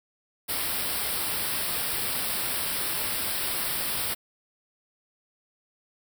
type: band-stop noise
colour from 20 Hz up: white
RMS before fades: -29 dBFS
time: 0.48-4.15 s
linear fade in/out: 20 ms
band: 5400 to 8100 Hz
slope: 96 dB/octave
effects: none